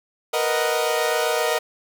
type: chord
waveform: sawtooth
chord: B major seventh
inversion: third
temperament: equal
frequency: 466.2 / 493.9 / 622.3 / 740 Hz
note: A#4 / B4 / D#5 / F#5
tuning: 0 / 0 / 0 / 0 cents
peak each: -20 / -24 / -20 / -24 dBFS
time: 0.33-1.59 s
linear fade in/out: 10 ms
effects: none

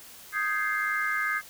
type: chord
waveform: sine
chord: Ab major seventh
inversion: second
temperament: equal with one note detuned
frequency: 1244.5 / 1568 / 1669.9 / 2093 Hz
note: Eb6 / G6 / Ab6 / C7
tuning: 0 / 0 / +9 / 0 cents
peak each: -31 dBFS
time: 0.32-1.42 s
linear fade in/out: 50 ms
effects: white hiss -48 dBFS RMS until 1.49 s

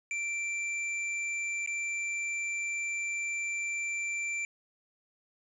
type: tone with dropouts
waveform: square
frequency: 2349 Hz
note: D7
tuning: in tune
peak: -32 dBFS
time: 0.11-4.45 s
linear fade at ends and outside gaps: 1 ms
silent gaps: 1.662-1.674 s
effects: resampled to 22050 Hz + 10-bit

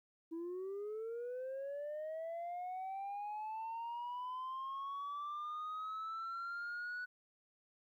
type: linear sweep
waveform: sine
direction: up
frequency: 323.3 to 1482 Hz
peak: -38 dBFS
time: 0.31-7.06 s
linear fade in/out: 20 ms
effects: tanh soft clip ceiling -39 dBFS + 13-bit

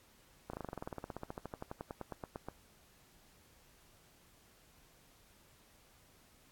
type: slowing click train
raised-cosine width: 1 ms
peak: -27 dBFS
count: 29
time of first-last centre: 0.5-2.486 s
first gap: 34 ms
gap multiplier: 1.05
effects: pink hiss -65 dBFS RMS until 6.51 s + AAC 64 kbps

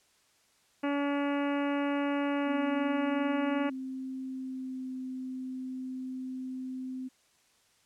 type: harmonic tone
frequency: 284.6 Hz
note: C#4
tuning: 46 cents sharp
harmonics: 1 / 2 / 3 / 4 / 5 / 6 / 7 / 8 / 9 / 10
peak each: -29 / -35 / -39 / -41 / -43 / -45 / -46 / -47 / -48 / -49 dBFS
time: 0.83-3.7 s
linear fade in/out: 10 ms
type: tone with pitch glide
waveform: sine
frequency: 262 to 258.1 Hz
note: C4 to C4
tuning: +2 to -23 cents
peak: -35 dBFS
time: 2.46-7.09 s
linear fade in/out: 20 ms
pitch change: -25 cents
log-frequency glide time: 4.23-4.93 s
effects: white hiss -67 dBFS RMS until 7.85 s + low-pass 9000 Hz 12 dB/octave

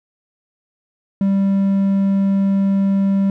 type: tone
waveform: triangle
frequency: 196 Hz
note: G3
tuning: in tune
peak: -11 dBFS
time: 1.21-3.3 s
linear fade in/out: 2 ms
effects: none

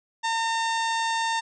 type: harmonic tone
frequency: 909 Hz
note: A#5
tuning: 44 cents flat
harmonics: 1 / 2 / 3 / 4 / 5 / 6 / 7 / 8 / 9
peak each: -25 / -30 / -37 / -34 / -39 / -41 / -41 / -44 / -44 dBFS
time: 0.23-1.41 s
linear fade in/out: 20 ms
effects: none

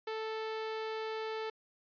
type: tone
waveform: sawtooth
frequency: 440 Hz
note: A4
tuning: in tune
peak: -32 dBFS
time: 0.07-1.5 s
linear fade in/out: 5 ms
effects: resampled to 11025 Hz

